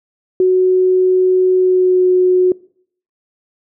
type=tone with pitch glide; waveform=sine; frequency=370 to 366 Hz; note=F#4 to F#4; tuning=0 to -19 cents; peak=-8 dBFS; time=0.4-2.52 s; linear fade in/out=2 ms; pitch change=-19 cents; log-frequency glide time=1.56-2.08 s; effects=noise-tail reverb RT60 0.6 s tail -23 dB re dry